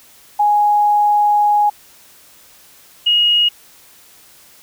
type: tone pair in turn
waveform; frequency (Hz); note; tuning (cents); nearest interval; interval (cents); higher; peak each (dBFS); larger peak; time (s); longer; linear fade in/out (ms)
sine; 830.6 / 2879; G#5 / F#7; 0 / -48; octave + minor seventh; 2152; second; -10; neither; 0.39-1.7 / 3.06-3.49; first; 10
effects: white hiss -46 dBFS RMS until 4.62 s